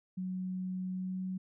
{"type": "tone with pitch glide", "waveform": "sine", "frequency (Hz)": [185, 186.5], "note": ["F#3", "F#3"], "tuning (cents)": [0, 14], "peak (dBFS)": -34, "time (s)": [0.17, 1.38], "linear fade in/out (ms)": 10, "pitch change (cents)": 14, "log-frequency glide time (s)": [0.92, 1.23], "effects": []}